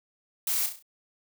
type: noise with echo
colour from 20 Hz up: blue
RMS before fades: -28 dBFS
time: 0.47-0.66 s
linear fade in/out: 2 ms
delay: 33 ms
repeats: 5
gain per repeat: -6 dB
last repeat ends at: 0.825 s
effects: none